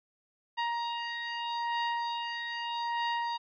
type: beating tone pair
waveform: sawtooth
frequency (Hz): 940 / 940.8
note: A#5 / A#5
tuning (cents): +14 / +16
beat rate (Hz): 0.8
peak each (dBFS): -29 / -33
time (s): 0.57-3.38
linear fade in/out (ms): 20
effects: resampled to 11025 Hz